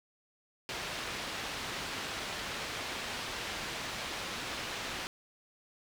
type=low-pass noise; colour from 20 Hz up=white; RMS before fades=-39 dBFS; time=0.69-5.07 s; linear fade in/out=0 ms; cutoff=3600 Hz; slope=12 dB/octave; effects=none